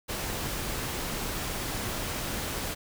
pink noise, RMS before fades -33 dBFS, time 0.08-2.75 s, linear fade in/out 20 ms, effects none

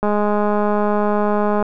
click train, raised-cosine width 1 ms, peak -6 dBFS, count 333, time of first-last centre 0.03-1.626 s, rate 208 Hz, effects none

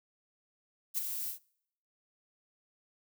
violet noise with ADSR envelope, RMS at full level -30 dBFS, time 0.94-1.39 s, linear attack 38 ms, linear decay 16 ms, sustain -7 dB, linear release 110 ms, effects noise-tail reverb RT60 0.7 s tail -25 dB re dry

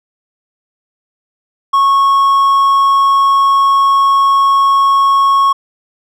triangle tone, 1100 Hz, C#6, 14 cents flat, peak -5 dBFS, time 1.73-5.53 s, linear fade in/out 10 ms, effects none

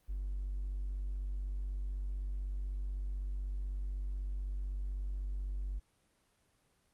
triangle tone with hard clipping, 48 Hz, G1, 36 cents flat, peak -35 dBFS, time 0.08-5.8 s, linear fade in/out 20 ms, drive 3 dB, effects pink hiss -73 dBFS RMS until 6.93 s + Opus 32 kbps

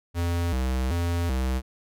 square tone with vibrato, 74.3 Hz, D2, 21 cents sharp, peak -24 dBFS, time 0.14-1.62 s, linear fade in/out 50 ms, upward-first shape square, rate 1.3 Hz, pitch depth 250 cents each way, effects none

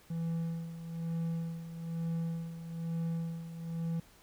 triangle tone with tremolo, 165.8 Hz, E3, 10 cents sharp, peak -29 dBFS, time 0.1-4 s, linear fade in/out 5 ms, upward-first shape sine, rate 1.1 Hz, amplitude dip 70%, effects pink hiss -61 dBFS RMS until 4.22 s

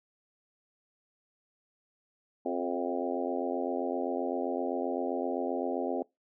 harmonic tone with a mistuned harmonic, 87.7 Hz, F2, 8 cents sharp, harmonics 3 / 4 / 5 / 6 / 7 / 8 / 9, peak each -35 / -36 / -37 / -38 / -38 / -39 / -40 dBFS, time 2.45-6.03 s, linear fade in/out 10 ms, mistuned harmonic 5, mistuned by -30 cents, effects noise-tail reverb RT60 0.2 s tail -24 dB re dry

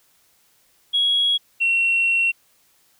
sine tone pair in turn, 3322 / 2726 Hz, G#7 / F7, 0 / -43 cents, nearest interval minor third, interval 343 cents, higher first, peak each -15 dBFS, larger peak neither, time 0.93-1.38 / 1.6-2.32 s, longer second, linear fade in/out 20 ms, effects tanh soft clip ceiling -11 dBFS + white hiss -60 dBFS RMS until 2.99 s

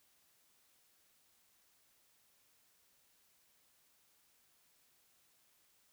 silence, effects white hiss -72 dBFS RMS until 5.92 s

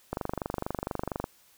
click train, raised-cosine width 1 ms, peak -16 dBFS, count 28, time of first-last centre 0.13-1.241 s, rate 24.3 Hz, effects white hiss -61 dBFS RMS until 1.57 s

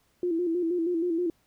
sine tone with vibrato, 342 Hz, F4, 36 cents flat, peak -24 dBFS, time 0.23-1.3 s, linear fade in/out 2 ms, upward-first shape square, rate 6.3 Hz, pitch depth 67 cents each way, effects pink hiss -68 dBFS RMS until 1.46 s

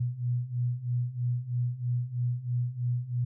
sine beating tone pair, 120.6 / 123.7 Hz, B2 / B2, -41 / +3 cents, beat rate 3.1 Hz, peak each -32 / -29 dBFS, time 0-3.25 s, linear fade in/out 10 ms, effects none

